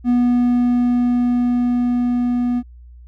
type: tone with level ramp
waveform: triangle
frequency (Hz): 244.1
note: B3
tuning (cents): -20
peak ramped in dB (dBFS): -10 to -14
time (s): 0.04-2.63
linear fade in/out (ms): 50
effects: added 60 Hz sine -38 dBFS peak until 3.07 s